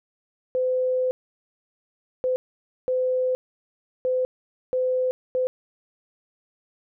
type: tone bursts at uneven times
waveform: sine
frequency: 510 Hz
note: C5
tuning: 44 cents flat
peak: -20 dBFS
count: 6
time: 0.55-1.11 / 2.24-2.36 / 2.88-3.35 / 4.05-4.25 / 4.73-5.11 / 5.35-5.47 s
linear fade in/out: 0 ms
effects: none